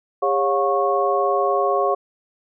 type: tone cluster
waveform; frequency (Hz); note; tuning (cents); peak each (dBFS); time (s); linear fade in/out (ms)
sine; 403.5 / 553 / 716 / 1100; G#4 / C#5 / F5 / C#6; -50 / -4 / +43 / -14; -22; 0.22-1.95; 10
effects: none